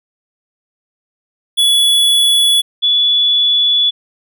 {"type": "tone pair in turn", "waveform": ["square", "sine"], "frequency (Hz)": [3407, 3429], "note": ["G#7", "A7"], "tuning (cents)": [44, -45], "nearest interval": "unison", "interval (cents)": 11, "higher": "second", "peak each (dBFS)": -9, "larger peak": "neither", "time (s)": [[1.57, 2.62], [2.82, 3.91]], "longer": "second", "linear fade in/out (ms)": 20, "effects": []}